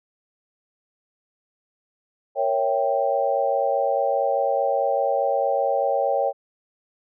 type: chord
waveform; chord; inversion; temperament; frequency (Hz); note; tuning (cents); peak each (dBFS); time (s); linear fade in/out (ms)
sine; A# diminished seventh; none; equal; 466.2 / 554.4 / 659.3 / 784; A#4 / C#5 / E5 / G5; 0 / 0 / 0 / 0; -28 / -22 / -27 / -24; 2.35-6.33; 50
effects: none